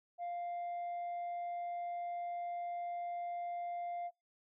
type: tone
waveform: sine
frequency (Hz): 698.5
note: F5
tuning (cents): 0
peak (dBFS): -35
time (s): 0.18-4.11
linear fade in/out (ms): 50
effects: noise-tail reverb RT60 0.2 s tail -25 dB re dry + tanh soft clip ceiling -37 dBFS